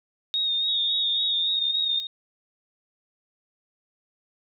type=tone with vibrato; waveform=sine; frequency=3710 Hz; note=A#7; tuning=9 cents flat; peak=-22 dBFS; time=0.34-2 s; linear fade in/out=0 ms; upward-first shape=sine; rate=3.6 Hz; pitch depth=36 cents each way
type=tone with pitch glide; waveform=sine; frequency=3419 to 3707 Hz; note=G#7 to A#7; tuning=+50 to -10 cents; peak=-30 dBFS; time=0.68-2.07 s; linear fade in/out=2 ms; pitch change=+140 cents; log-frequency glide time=1.35-1.62 s
effects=none